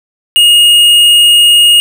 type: tone with tanh clipping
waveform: sine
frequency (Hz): 2861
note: F7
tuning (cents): +41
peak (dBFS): -4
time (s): 0.36-1.8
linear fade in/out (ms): 0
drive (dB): 11
effects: none